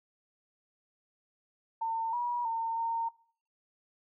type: tone with pitch steps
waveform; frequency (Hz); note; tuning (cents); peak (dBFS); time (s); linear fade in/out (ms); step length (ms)
sine; 905 / 964 / 910 / 917; A5 / B5 / A#5 / A#5; +48 / -42 / -42 / -29; -29; 1.81-3.09; 10; 320
effects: noise-tail reverb RT60 0.5 s tail -21 dB re dry